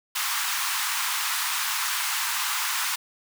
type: high-pass noise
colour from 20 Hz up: pink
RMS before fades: -27 dBFS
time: 0.15-2.96 s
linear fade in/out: 10 ms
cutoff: 920 Hz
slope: 48 dB/octave
effects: none